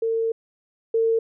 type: tone pair in turn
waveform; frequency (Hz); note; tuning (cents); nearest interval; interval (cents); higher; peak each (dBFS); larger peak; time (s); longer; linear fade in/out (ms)
sine; 452.8 / 452.8; A4 / A4; +50 / +50; unison; 0; neither; -20 / -17; second; 0.02-0.32 / 0.94-1.19; first; 5
effects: none